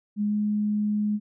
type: tone with pitch glide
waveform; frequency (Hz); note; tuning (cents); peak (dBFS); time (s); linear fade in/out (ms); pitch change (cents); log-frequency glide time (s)
sine; 207.7 to 209.5; G#3 to G#3; 0 to +15; -22; 0.16-1.2; 50; +15; 0.28-0.33
effects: none